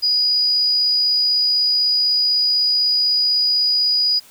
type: tone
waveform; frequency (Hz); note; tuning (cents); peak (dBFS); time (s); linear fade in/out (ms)
sine; 4918; D#8; -21; -14; 0.02-4.2; 20
effects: white hiss -47 dBFS RMS until 4.3 s